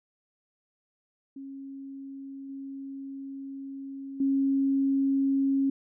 sine tone with level steps, 272.8 Hz, C#4, 28 cents flat, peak -38 / -36 / -22 dBFS, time 1.36-5.7 s, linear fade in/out 5 ms, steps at 2.49 / 4.2 s, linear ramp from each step 5 ms, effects none

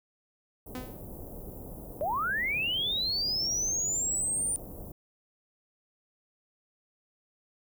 pink band-stop noise, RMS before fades -43 dBFS, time 0.66-4.92 s, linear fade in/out 5 ms, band 690 to 13000 Hz, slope 24 dB/octave
sawtooth tone with exponential decay, 253.4 Hz, B3, 45 cents sharp, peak -30 dBFS, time 0.75-1.09 s, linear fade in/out 2 ms, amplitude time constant 72 ms
sine linear sweep, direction up, 554.4 to 9230 Hz, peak -27 dBFS, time 2.01-4.56 s, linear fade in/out 0 ms
effects none

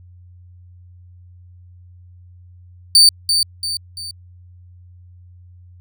35% pulse tone with echo, 4582 Hz, D8, 44 cents flat, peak -5 dBFS, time 2.95-3.09 s, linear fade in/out 2 ms, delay 340 ms, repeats 3, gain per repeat -7 dB, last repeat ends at 4.11 s, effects added 89 Hz sine -41 dBFS peak until 5.8 s

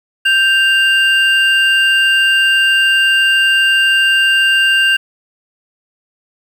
triangle tone pair together, 1568.1 / 2794 Hz, G6 / F7, 0 / 0 cents, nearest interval minor seventh, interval 1000 cents, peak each -10 dBFS, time 0.25-4.97 s, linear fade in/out 10 ms, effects 7-bit

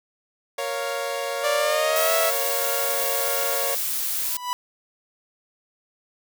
sawtooth chord, Bb minor, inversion none, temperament equal, 466.2 / 554.4 / 698.5 Hz, Bb4 / Db5 / F5, 0 / 0 / 0 cents, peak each -28 / -24 / -28 dBFS, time 0.58-3.75 s, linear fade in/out 5 ms
sawtooth tone with pitch glide, 587.3 to 655.4 Hz, D5 to E5, 0 to -10 cents, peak -17 dBFS, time 1.43-2.31 s, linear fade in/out 20 ms, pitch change +190 cents, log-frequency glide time 1.56-2.16 s
blue noise, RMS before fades -26 dBFS, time 1.96-4.37 s, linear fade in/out 2 ms
45% pulse tone with exponential growth, 987.8 Hz, B5, in tune, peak -21 dBFS, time 4.18-4.53 s, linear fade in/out 0 ms, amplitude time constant 76 ms
effects none

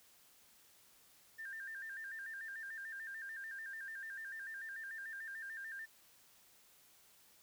triangle tone with vibrato, 1692 Hz, G#6, 32 cents sharp, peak -40 dBFS, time 1.38-5.86 s, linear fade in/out 20 ms, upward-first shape square, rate 6.8 Hz, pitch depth 100 cents each way, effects tanh soft clip ceiling -42 dBFS + white hiss -66 dBFS RMS until 7.42 s

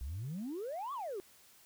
sine exponential two-way sweep, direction up then down, 58.3 to 1174.7 to 361.7 Hz, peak -36 dBFS, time 0.01-1.2 s, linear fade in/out 0 ms, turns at 0.93 s, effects tanh soft clip ceiling -35 dBFS + white hiss -62 dBFS RMS until 1.65 s

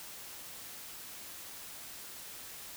silence, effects white hiss -47 dBFS RMS until 2.76 s

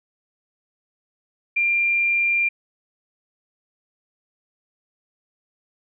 sine tone, 2385 Hz, D7, 26 cents sharp, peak -17 dBFS, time 1.56-2.49 s, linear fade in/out 10 ms, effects none

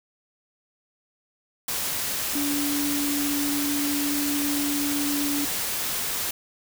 sine tone in noise, 287.8 Hz, D4, 35 cents flat, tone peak -25 dBFS, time 2.35-5.45 s, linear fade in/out 5 ms, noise white, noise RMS -28 dBFS, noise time 1.68-6.31 s, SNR 0 dB, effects none

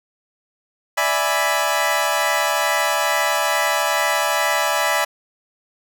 20% pulse chord, E dominant seventh, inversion third, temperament equal, 587.3 / 659.3 / 830.6 / 987.8 Hz, D5 / E5 / G#5 / B5, 0 / 0 / 0 / 0 cents, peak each -18 dBFS, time 0.97-5.05 s, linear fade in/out 10 ms, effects none

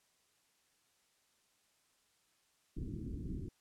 pink low-pass noise, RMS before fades -42 dBFS, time 2.76-3.49 s, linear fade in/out 5 ms, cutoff 360 Hz, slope 48 dB/octave, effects white hiss -74 dBFS RMS until 3.6 s + low-pass 10000 Hz 12 dB/octave

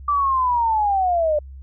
sine linear sweep, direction down, 1174.7 to 586 Hz, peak -16 dBFS, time 0.08-1.39 s, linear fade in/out 5 ms, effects added 67 Hz sine -35 dBFS peak until 1.62 s

